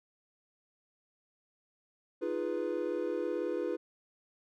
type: chord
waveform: triangle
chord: F half-diminished seventh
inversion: third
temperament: equal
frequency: 311.1 / 349.2 / 415.3 / 493.9 Hz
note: Eb4 / F4 / Ab4 / Cb5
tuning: 0 / 0 / 0 / 0 cents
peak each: -37 / -34 / -36 / -34 dBFS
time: 2.21-3.77 s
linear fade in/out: 20 ms
effects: none